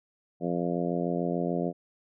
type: harmonic tone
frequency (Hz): 86.8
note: F2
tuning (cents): -10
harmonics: 2 / 3 / 4 / 5 / 6 / 7 / 8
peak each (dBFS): -31 / -33 / -34 / -35 / -36 / -36 / -37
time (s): 0.4-1.73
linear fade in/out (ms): 50
effects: none